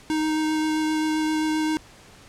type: tone with vibrato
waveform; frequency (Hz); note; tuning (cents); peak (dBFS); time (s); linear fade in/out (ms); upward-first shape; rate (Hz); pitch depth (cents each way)
square; 311.1; D#4; 0; -22; 0.1-1.77; 0; sine; 7.6; 9
effects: pink hiss -49 dBFS RMS until 2.28 s + low-pass 9000 Hz 12 dB/octave